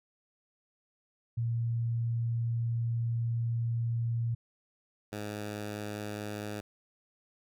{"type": "tone pair in turn", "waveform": ["sine", "10% pulse"], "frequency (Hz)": [116.54, 104.73], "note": ["A#2", "G#2"], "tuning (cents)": [0, 15], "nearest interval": "major second", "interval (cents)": 185, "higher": "first", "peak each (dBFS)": -28, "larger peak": "neither", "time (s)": [[1.37, 4.35], [5.12, 6.61]], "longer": "first", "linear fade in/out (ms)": 10, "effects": []}